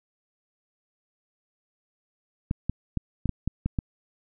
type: clicks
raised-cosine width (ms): 5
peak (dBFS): -13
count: 8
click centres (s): 2.511 / 2.696 / 2.973 / 3.257 / 3.293 / 3.476 / 3.66 / 3.788
effects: none